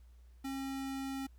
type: tone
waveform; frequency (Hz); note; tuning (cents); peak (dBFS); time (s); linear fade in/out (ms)
square; 269.9; C#4; -46; -38; 0.44-1.27; 10
effects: added 60 Hz sine -55 dBFS peak until 1.38 s + pink hiss -75 dBFS RMS until 1.38 s